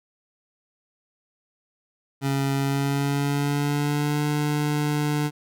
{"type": "tone with pitch glide", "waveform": "25% pulse", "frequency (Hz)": [137.7, 148.44], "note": ["C#3", "D3"], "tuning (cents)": [-11, 19], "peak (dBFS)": -18, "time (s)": [2.21, 5.31], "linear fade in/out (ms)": 50, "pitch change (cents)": 130, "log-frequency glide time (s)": [2.56, 4.24], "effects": []}